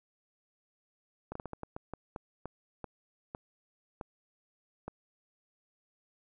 slowing click train, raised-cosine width 1 ms, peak -25 dBFS, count 14, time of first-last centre 1.32-4.88 s, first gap 34 ms, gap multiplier 1.31, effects none

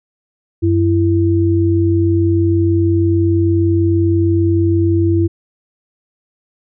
sine tone pair together, 94.43 / 334.2 Hz, F#2 / E4, +36 / +24 cents, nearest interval octave + minor seventh, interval 2188 cents, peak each -13 dBFS, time 0.62-5.28 s, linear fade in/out 20 ms, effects none

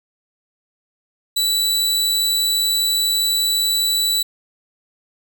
sawtooth tone, 3951 Hz, B7, in tune, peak -13 dBFS, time 1.36-4.23 s, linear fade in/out 10 ms, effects none

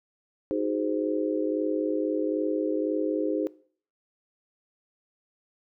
sine chord, Ab dominant seventh, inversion second, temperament just, 311.5 / 373.8 / 415.3 / 519.1 Hz, Eb4 / Gb4 / Ab4 / C5, +2 / +18 / 0 / -14 cents, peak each -28 / -34 / -30 / -31 dBFS, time 0.51-3.47 s, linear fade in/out 0 ms, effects noise-tail reverb RT60 0.5 s tail -21 dB re dry

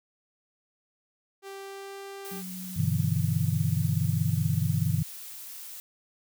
sawtooth tone with pitch glide, 391.8 to 394.3 Hz, G4 to G4, -1 to +10 cents, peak -35 dBFS, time 1.42-2.43 s, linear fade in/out 50 ms, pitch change +11 cents, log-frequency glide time 1.62-1.99 s
blue noise, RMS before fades -42 dBFS, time 2.25-5.8 s, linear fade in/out 0 ms
sine tone with vibrato, 185 Hz, F#3, in tune, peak -37 dBFS, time 2.31-3.1 s, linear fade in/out 10 ms, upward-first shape square, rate 13 Hz, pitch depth 11 cents each way
sine chord, E minor seventh, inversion first, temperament just, 98.89 / 123.61 / 148.33 / 164.81 Hz, G2 / B2 / D3 / E3, +16 / +2 / +18 / 0 cents, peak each -29 dBFS, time 2.76-5.03 s, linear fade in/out 10 ms
effects none

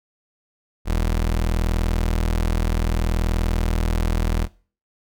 30% pulse tone, 40.63 Hz, E1, 24 cents flat, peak -16 dBFS, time 0.85-4.48 s, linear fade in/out 50 ms, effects noise-tail reverb RT60 0.4 s tail -20 dB re dry

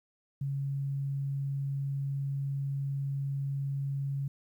sine tone, 138.6 Hz, C#3, in tune, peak -30 dBFS, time 0.41-4.28 s, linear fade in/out 5 ms, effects 11-bit

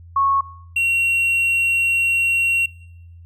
sine / triangle tone pair in turn, 1100 / 2740 Hz, C#6 / F7, -14 / -34 cents, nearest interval octave + major third, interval 1580 cents, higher second, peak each -14 dBFS, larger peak neither, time 0.16-0.41 / 0.76-2.66 s, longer second, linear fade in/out 5 ms, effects noise-tail reverb RT60 0.9 s tail -23 dB re dry + added 85 Hz sine -39 dBFS peak until 3.25 s

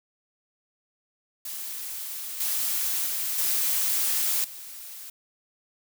blue noise with level steps, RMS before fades -35 / -27 / -29 / -25 / -41 dBFS, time 1.45-5.1 s, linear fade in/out 5 ms, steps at 2.4 / 3.06 / 3.38 / 4.44 s, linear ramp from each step 5 ms, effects none

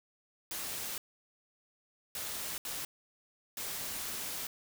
white noise bursts at uneven times, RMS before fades -39 dBFS, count 4, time 0.51-0.98 / 2.15-2.58 / 2.65-2.85 / 3.57-4.47 s, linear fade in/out 2 ms, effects none

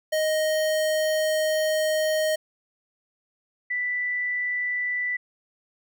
square / sine tone pair in turn, 623 / 1977.9 Hz, D#5 / B6, +2 / +2 cents, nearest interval octave + minor sixth, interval 2000 cents, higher second, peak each -22 / -24 dBFS, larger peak first, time 0.12-2.36 / 3.7-5.17 s, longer first, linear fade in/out 10 ms, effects none

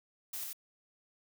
blue noise with echo, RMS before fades -40 dBFS, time 0.33-0.44 s, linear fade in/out 5 ms, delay 91 ms, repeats 1, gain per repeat -2 dB, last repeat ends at 0.531 s, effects none

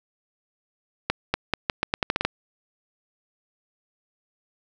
accelerating click train, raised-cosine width 0.3 ms, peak -5 dBFS, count 11, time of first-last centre 1.1-2.25 s, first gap 240 ms, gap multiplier 0.82, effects none

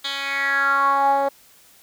10% pulse tone with band-pass filter sweep, 277.2 Hz, C#4, in tune, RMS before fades -20 dBFS, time 0.04-1.29 s, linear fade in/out 10 ms, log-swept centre 3400 to 630 Hz, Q 5.2, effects white hiss -52 dBFS RMS until 1.82 s

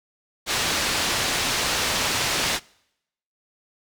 white low-pass noise, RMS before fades -24 dBFS, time 0.46-2.6 s, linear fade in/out 50 ms, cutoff 5200 Hz, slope 12 dB/octave, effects noise-tail reverb RT60 0.8 s tail -25 dB re dry

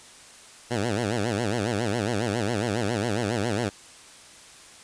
10% pulse tone with vibrato, 110 Hz, A2, in tune, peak -16 dBFS, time 0.7-3.7 s, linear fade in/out 20 ms, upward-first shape sine, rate 7.3 Hz, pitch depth 200 cents each way, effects white hiss -48 dBFS RMS until 4.83 s + resampled to 22050 Hz

